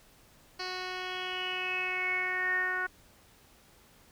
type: tone with low-pass filter sweep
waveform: 10% pulse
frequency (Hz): 367.8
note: F#4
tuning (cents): -10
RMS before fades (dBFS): -33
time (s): 0.59-2.87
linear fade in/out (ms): 10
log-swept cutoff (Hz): 4300 to 1600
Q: 9.5
effects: pink hiss -60 dBFS RMS until 4.11 s